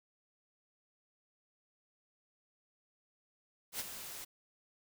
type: noise with ADSR envelope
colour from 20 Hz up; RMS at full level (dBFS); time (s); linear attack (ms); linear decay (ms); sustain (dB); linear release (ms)
white; -37; 3.72-4.25; 81; 23; -9; 12
effects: none